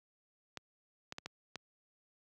clicks, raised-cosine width 0.2 ms, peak -24 dBFS, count 5, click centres 0.573 / 1.124 / 1.184 / 1.26 / 1.557 s, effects high-pass 100 Hz 12 dB/octave

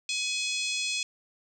harmonic tone, 844 Hz, G#5, 28 cents sharp, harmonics 3 / 4 / 5 / 6 / 7 / 8 / 9 / 10, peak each -32 / -34 / -36 / -38 / -39 / -40 / -41 / -42 dBFS, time 0.09-1.03 s, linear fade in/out 2 ms, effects 10-bit

